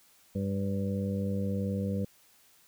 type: harmonic tone with a mistuned harmonic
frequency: 98.6 Hz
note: G2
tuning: 11 cents sharp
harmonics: 1 / 2 / 3 / 4 / 5 / 6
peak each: -33 / -31 / -44 / -46 / -37 / -47 dBFS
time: 0.35-2.05 s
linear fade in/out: 5 ms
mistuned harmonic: 6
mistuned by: -47 cents
effects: white hiss -62 dBFS RMS until 2.67 s